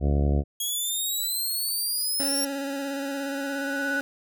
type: harmonic tone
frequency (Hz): 71.5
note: D2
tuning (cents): -46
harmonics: 1 / 2 / 3 / 4 / 5 / 6 / 7 / 8 / 9 / 10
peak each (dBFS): -21 / -27 / -31 / -33 / -35 / -37 / -38 / -39 / -40 / -41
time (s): 0-0.44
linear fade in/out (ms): 50
type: exponential sweep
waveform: 10% pulse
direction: up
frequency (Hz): 3300 to 5588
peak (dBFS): -19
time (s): 0.6-2.45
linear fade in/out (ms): 5
type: tone with exponential growth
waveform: sine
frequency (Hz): 1480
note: F#6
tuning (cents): 0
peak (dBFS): -24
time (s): 2.16-4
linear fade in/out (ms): 2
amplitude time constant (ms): 400
type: tone with vibrato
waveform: 25% pulse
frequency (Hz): 277.2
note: C#4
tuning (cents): 0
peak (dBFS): -25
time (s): 2.2-4.01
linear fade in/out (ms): 0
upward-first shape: square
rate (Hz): 17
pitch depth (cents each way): 22
effects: none